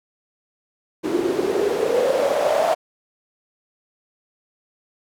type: noise with band-pass filter sweep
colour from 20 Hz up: white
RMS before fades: -20 dBFS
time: 1.03-2.75 s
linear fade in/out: 20 ms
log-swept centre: 320 to 680 Hz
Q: 8.4
effects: none